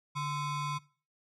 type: ring-modulated tone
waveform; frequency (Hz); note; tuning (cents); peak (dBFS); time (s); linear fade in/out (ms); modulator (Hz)
square; 588; D5; +2; -30; 0.15-0.79; 20; 442
effects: noise-tail reverb RT60 0.4 s tail -20 dB re dry + low-pass 7000 Hz 12 dB/octave